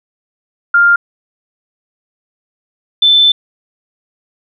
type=tone pair in turn; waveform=sine; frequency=1400 / 3528 Hz; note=F6 / A7; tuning=+4 / +4 cents; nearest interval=octave + major third; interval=1600 cents; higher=second; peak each=-5 dBFS; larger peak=neither; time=0.74-0.96 / 3.02-3.32 s; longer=second; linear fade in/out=5 ms; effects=none